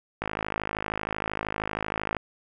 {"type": "click train", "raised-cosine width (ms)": 0.5, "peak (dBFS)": -13, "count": 104, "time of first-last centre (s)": [0.22, 2.167], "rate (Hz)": 52.9, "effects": []}